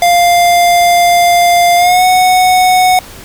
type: tone with pitch glide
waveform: square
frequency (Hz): 698.5 to 737.5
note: F5 to F#5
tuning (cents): 0 to -6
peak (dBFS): -6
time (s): 0.02-2.99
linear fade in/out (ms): 2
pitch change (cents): +94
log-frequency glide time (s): 1.76-2.04
effects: pink hiss -32 dBFS RMS until 3.24 s